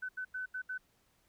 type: tone bursts at uneven times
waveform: sine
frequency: 1510 Hz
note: F#6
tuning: 35 cents sharp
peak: -36 dBFS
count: 5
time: 0.02-0.09 / 0.17-0.25 / 0.34-0.46 / 0.54-0.62 / 0.69-0.78 s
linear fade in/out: 10 ms
effects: pink hiss -72 dBFS RMS until 1.28 s